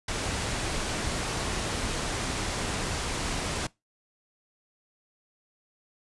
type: low-pass noise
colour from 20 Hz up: pink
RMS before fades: -31 dBFS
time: 0.08-3.67 s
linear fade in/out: 5 ms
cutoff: 10000 Hz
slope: 24 dB/octave
effects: noise-tail reverb RT60 0.2 s tail -22 dB re dry + resampled to 24000 Hz